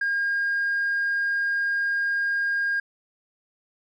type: tone with tanh clipping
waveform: triangle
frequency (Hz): 1618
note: G#6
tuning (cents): -46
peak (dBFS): -22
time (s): 0.01-2.8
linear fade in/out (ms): 5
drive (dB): 5
effects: none